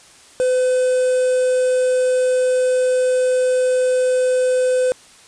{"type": "tone with quantisation", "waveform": "triangle", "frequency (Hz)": 507, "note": "B4", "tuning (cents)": 45, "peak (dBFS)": -12, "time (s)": [0.4, 4.92], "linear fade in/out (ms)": 0, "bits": 5, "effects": ["white hiss -46 dBFS RMS until 5.27 s", "resampled to 22050 Hz"]}